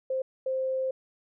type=tone bursts at uneven times; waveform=sine; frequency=524 Hz; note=C5; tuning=2 cents sharp; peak=-26 dBFS; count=2; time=0.1-0.22 / 0.46-0.91 s; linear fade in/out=5 ms; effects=none